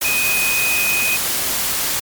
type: tone in noise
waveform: sine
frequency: 2500 Hz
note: D#7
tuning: 8 cents sharp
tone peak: -17 dBFS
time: 0.04-1.17 s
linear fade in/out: 10 ms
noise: white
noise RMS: -20 dBFS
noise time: 0.01-2 s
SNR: 0 dB
effects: MP3 96 kbps